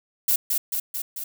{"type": "noise with echo", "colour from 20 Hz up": "violet", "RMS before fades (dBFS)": -20, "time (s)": [0.28, 0.36], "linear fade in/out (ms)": 5, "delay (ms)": 220, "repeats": 4, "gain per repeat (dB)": -3, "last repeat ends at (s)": 1.24, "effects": []}